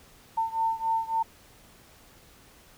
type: beating tone pair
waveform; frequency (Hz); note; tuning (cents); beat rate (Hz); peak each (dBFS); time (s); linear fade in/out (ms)
sine; 900 / 903.6; A5 / A5; +39 / +46; 3.6; -27 / -29; 0.37-1.23; 10
effects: pink hiss -55 dBFS RMS until 2.77 s